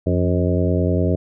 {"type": "harmonic tone with a mistuned harmonic", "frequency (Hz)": 90, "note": "F#2", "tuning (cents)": -47, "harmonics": [1, 2, 3, 4, 5, 6, 7], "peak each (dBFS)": [-19, -22, -24, -25, -26, -27, -27], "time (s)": [0.06, 1.16], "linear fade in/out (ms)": 10, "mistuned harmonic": 2, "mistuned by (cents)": -73, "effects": []}